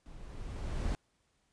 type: noise with level ramp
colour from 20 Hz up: brown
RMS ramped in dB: -50 to -31 dBFS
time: 0.06-0.95 s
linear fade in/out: 0 ms
effects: pink hiss -75 dBFS RMS until 1.52 s + resampled to 22050 Hz